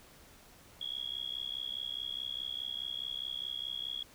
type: tone with amplitude modulation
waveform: sine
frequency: 3322 Hz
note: G#7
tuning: in tune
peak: -32 dBFS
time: 0.81-4.03 s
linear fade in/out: 5 ms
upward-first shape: sine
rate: 64.8 Hz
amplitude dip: 100%
effects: pink hiss -58 dBFS RMS until 4.14 s